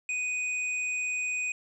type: tone with hard clipping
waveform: sine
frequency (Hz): 2489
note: D#7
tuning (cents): 0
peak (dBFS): -30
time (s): 0.09-1.52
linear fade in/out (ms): 2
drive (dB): 11
effects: resampled to 22050 Hz